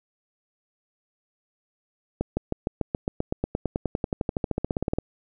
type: accelerating click train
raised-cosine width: 2 ms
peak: -11 dBFS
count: 30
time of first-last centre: 2.21-4.986 s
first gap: 160 ms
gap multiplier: 0.96
effects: none